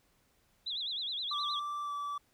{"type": "tone with vibrato", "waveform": "sine", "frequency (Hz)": 3651, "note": "A#7", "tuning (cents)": -37, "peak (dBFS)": -34, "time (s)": [0.66, 1.6], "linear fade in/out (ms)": 10, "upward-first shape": "sine", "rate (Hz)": 9.6, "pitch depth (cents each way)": 190}
{"type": "tone with pitch glide", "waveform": "triangle", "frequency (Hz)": [1171, 1155.5], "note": ["D6", "D6"], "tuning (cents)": [-5, -28], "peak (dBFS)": -33, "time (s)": [1.31, 2.18], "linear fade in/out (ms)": 5, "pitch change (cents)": -23, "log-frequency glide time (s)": [1.83, 1.92]}
{"effects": ["pink hiss -71 dBFS RMS until 2.33 s"]}